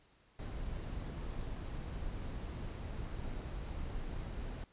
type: noise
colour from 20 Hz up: brown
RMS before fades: -41 dBFS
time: 0.39-4.64 s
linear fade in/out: 2 ms
effects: pink hiss -68 dBFS RMS until 4.72 s + resampled to 8000 Hz